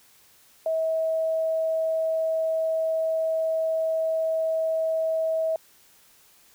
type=tone; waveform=sine; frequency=644 Hz; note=E5; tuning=41 cents flat; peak=-22 dBFS; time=0.66-5.56 s; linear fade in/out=2 ms; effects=white hiss -57 dBFS RMS until 6.54 s